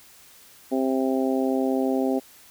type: harmonic tone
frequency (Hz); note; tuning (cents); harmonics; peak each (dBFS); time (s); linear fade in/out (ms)
131.9; C3; +14; 2 / 3 / 4 / 5 / 6; -23 / -27 / -29 / -31 / -33; 0.71-2.2; 20
effects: white hiss -51 dBFS RMS until 2.5 s